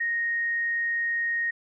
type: tone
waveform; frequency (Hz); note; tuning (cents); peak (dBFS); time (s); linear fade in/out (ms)
sine; 1864.7; A#6; 0; -24; 0-1.51; 10
effects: none